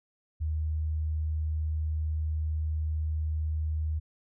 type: tone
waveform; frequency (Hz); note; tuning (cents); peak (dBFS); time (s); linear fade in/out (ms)
sine; 77.78; D#2; 0; -27; 0.4-4; 20
effects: none